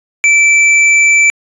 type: tone with hard clipping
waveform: sine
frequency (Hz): 2326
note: D7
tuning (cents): -17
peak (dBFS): -7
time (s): 0.24-1.3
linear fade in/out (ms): 0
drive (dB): 10
effects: resampled to 22050 Hz